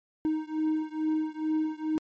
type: beating tone pair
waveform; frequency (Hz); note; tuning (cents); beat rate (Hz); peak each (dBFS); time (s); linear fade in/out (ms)
triangle; 311.1 / 313.4; D#4 / D#4; 0 / +13; 2.3; -27 / -28; 0.25-1.98; 0
effects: MP3 32 kbps